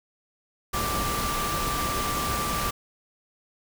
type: tone in noise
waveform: sine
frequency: 1174.7 Hz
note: D6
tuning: in tune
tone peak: -29 dBFS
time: 0.73-2.71 s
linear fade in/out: 10 ms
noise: pink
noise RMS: -29 dBFS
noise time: 0.73-2.71 s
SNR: -3 dB
effects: none